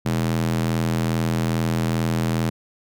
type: tone with high-pass filter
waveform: square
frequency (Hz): 41.2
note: E1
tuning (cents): 0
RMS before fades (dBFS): -22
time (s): 0.05-2.5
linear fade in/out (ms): 10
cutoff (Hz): 150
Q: 2.1
effects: none